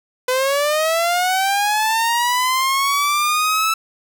sawtooth linear sweep, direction up, 501 to 1318.5 Hz, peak -12 dBFS, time 0.28-3.74 s, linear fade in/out 5 ms, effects none

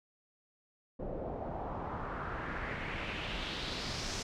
pink noise with low-pass filter sweep, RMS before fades -39 dBFS, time 0.99-4.23 s, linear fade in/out 10 ms, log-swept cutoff 510 to 6200 Hz, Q 2.5, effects none

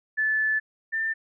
sine tone pair in turn, 1741 / 1788.9 Hz, A6 / A6, -19 / +28 cents, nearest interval unison, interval 47 cents, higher second, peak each -21 / -24 dBFS, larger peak first, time 0.17-0.6 / 0.92-1.14 s, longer first, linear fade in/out 20 ms, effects none

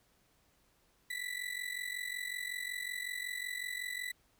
35% pulse ring-modulated tone, 1975.5 Hz, B6, in tune, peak -33 dBFS, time 1.1-4.12 s, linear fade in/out 2 ms, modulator 22.7 Hz, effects pink hiss -71 dBFS RMS until 4.39 s

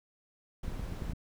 brown noise, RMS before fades -39 dBFS, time 0.63-1.13 s, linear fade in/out 5 ms
clicks, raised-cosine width 5 ms, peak -27 dBFS, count 6, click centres 0.681 / 0.796 / 0.923 / 1.022 / 1.098 / 1.133 s
effects none

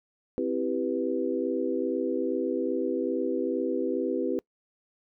sine chord, C major seventh, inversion none, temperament equal, 261.6 / 329.6 / 392 / 493.9 Hz, C4 / E4 / G4 / B4, 0 / 0 / 0 / 0 cents, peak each -31 dBFS, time 0.38-4.39 s, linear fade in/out 0 ms, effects noise-tail reverb RT60 0.1 s tail -25 dB re dry

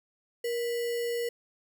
sine tone with sample-and-hold, 472.4 Hz, A#4, 23 cents sharp, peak -28 dBFS, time 0.44-1.29 s, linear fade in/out 5 ms, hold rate 2450 Hz, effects none

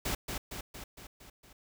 pink noise with echo, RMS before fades -33 dBFS, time 0.05-0.15 s, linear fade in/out 5 ms, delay 230 ms, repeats 6, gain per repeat -4 dB, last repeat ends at 1.53 s, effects none

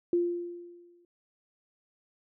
sine tone with exponential decay, 347.8 Hz, F4, 7 cents flat, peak -21 dBFS, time 0.13-1.05 s, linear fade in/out 2 ms, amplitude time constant 200 ms, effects none

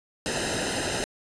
pink noise with comb filter, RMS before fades -28 dBFS, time 0.26-1.04 s, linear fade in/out 0 ms, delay 0.88 ms, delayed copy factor -0.8, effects resampled to 22050 Hz

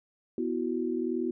sine chord, B suspended fourth, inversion none, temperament equal, 246.9 / 329.6 / 370 Hz, B3 / E4 / F#4, 0 / 0 / 0 cents, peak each -32 dBFS, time 0.38-1.31 s, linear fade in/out 2 ms, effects none

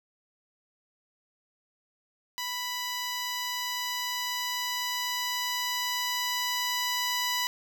10% pulse tone with level ramp, 987.8 Hz, B5, in tune, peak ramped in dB -23 to -18 dBFS, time 2.38-7.47 s, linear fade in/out 0 ms, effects none

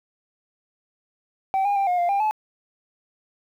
sine tone with pitch steps, 771 / 811 / 789 / 716 / 698 / 798 / 860 Hz, G5 / G#5 / G5 / F5 / F5 / G5 / A5, -29 / -41 / +11 / +43 / -1 / +31 / -40 cents, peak -16 dBFS, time 1.54-2.31 s, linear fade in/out 0 ms, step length 110 ms, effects tanh soft clip ceiling -18 dBFS + 9-bit

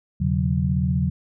sine tone cluster, 82.6 / 125.1 / 140.7 / 182.7 Hz, E2 / B2 / C#3 / F#3, +4 / +23 / +26 / -22 cents, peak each -24 / -29 / -23 / -23 dBFS, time 0.2-1.1 s, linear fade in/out 10 ms, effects none

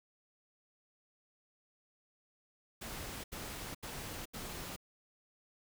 pink noise bursts, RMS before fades -44 dBFS, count 4, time 2.81-4.764 s, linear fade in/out 10 ms, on 430 ms, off 78 ms, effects none

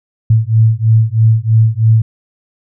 sine beating tone pair, 110 / 113.1 Hz, A2 / A2, 0 / +48 cents, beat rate 3.1 Hz, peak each -10 dBFS, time 0.3-2.02 s, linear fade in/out 5 ms, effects none

